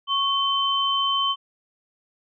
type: tone pair together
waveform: sine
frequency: 1103 / 3083 Hz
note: C#6 / G7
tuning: -9 / -29 cents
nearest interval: octave + tritone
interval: 1780 cents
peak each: -23 / -22 dBFS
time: 0.07-1.36 s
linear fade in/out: 50 ms
effects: none